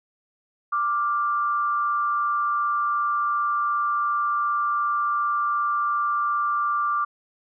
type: tone pair together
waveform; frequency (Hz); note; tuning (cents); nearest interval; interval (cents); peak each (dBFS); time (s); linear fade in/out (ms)
sine; 1177.3 / 1400; D6 / F6; +4 / +4; minor third; 300; -21 / -30; 0.72-7.05; 10
effects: none